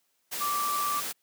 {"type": "tone in noise", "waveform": "sine", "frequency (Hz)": 1168, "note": "D6", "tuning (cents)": -10, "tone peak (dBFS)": -27, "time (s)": [0.4, 1.01], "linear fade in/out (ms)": 20, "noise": "white", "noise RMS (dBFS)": -34, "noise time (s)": [0.31, 1.13], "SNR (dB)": 4, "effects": ["white hiss -73 dBFS RMS until 1.22 s", "high-pass 150 Hz 12 dB/octave"]}